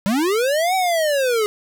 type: linear two-way sweep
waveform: square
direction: up then down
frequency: 185 to 767 to 411.6 Hz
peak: -17 dBFS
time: 0.06-1.46 s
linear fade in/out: 0 ms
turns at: 0.75 s
effects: none